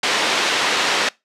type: band-pass noise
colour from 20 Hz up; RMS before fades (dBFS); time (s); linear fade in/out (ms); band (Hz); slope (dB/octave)
white; -19; 0.03-1.09; 5; 300 to 3600; 12
effects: noise-tail reverb RT60 0.2 s tail -22 dB re dry + low-pass 9000 Hz 12 dB/octave